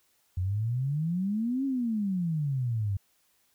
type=exponential two-way sweep; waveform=sine; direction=up then down; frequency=87.5 to 277.2 to 95.4 Hz; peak=-26 dBFS; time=0.37-2.97 s; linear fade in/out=5 ms; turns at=1.65 s; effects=white hiss -69 dBFS RMS until 3.54 s